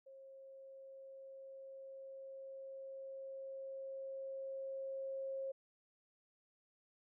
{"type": "tone with level ramp", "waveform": "sine", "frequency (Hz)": 538, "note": "C5", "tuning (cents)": 48, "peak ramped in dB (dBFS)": [-54, -39], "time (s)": [0.06, 5.52], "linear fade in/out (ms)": 10, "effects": []}